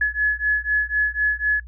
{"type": "beating tone pair", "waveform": "sine", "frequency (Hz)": [1700, 1704], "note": ["G#6", "G#6"], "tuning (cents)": [40, 44], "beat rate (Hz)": 4, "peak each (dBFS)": -21, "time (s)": [0.01, 1.6], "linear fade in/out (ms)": 5, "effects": ["noise-tail reverb RT60 0.1 s tail -26 dB re dry", "added 60 Hz sine -36 dBFS peak until 1.67 s"]}